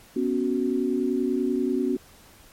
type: chord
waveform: sine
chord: B suspended second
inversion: none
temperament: equal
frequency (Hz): 246.9 / 277.2 / 370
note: B3 / C#4 / F#4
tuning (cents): 0 / 0 / 0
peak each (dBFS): -26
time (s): 0.16-1.97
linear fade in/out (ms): 5
effects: pink hiss -52 dBFS RMS until 2.52 s + MP3 64 kbps